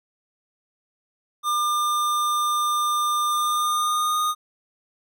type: tone with pitch glide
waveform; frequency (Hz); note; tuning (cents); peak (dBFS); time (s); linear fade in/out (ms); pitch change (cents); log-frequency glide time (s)
square; 1200 to 1230.9; D6 to D#6; +37 to -19; -21; 1.43-4.35; 50; +44; 3.29-4.19
effects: none